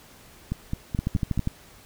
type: two click trains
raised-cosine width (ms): 5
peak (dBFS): -12 / -14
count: 7 / 5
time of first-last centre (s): 0.99-1.474 / 0.52-1.377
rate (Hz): 12.4 / 4.67
effects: pink hiss -51 dBFS RMS until 1.85 s